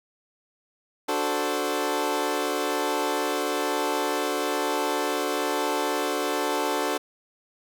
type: chord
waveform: 20% pulse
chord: D dominant seventh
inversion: none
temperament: equal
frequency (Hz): 293.7 / 370 / 440 / 523.3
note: D4 / F#4 / A4 / C5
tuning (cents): 0 / 0 / 0 / 0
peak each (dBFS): -25 / -25 / -24 / -27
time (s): 1.08-6.98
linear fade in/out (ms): 10
effects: none